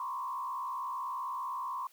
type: tone with frequency modulation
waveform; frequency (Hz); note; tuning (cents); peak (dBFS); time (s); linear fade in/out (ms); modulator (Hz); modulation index
sine; 1046.5; C6; 0; -34; 0-1.87; 2; 64.4; 1.2
effects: white hiss -63 dBFS RMS until 1.92 s + high-pass 400 Hz 12 dB/octave

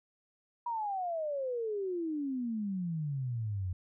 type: exponential sweep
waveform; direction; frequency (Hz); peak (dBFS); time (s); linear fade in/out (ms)
sine; down; 970 to 88; -32; 0.66-3.73; 5
effects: none

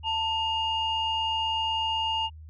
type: tone pair together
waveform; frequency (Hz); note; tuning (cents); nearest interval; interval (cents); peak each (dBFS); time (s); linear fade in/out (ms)
sine; 894 / 2836; A5 / F7; +27 / +26; octave + minor sixth; 1999; -27 / -27; 0.03-2.3; 50
effects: tanh soft clip ceiling -18 dBFS + added 78 Hz sine -42 dBFS peak until 2.49 s

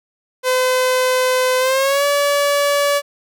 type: tone with pitch glide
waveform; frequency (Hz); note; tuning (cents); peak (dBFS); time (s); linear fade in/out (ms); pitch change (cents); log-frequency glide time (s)
sawtooth; 510 to 572.5; C5 to D5; -44 to -44; -10; 0.43-3.02; 50; +200; 1.59-2.05
effects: none

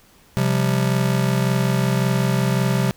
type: chord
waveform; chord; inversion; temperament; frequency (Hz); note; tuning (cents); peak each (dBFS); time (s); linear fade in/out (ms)
square; C suspended fourth; none; just; 130.81 / 174.42 / 196.22; C3 / F3 / G3; 0 / -2 / +2; -20 / -24 / -24; 0.37-2.91; 0
effects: pink hiss -53 dBFS RMS until 2.96 s

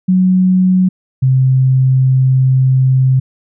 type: tone pair in turn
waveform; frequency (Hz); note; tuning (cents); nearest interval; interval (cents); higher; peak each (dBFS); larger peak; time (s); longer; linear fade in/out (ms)
sine; 185 / 130.81; F#3 / C3; 0 / 0; tritone; 600; first; -7; neither; 0.08-0.89 / 1.22-3.2; second; 10
effects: none

